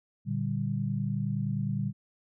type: chord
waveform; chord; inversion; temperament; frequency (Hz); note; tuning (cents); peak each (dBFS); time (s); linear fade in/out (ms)
sine; G minor; first; equal; 116.54 / 146.83 / 196; Bb2 / D3 / G3; 0 / 0 / 0; -32; 0.25-1.93; 50
effects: none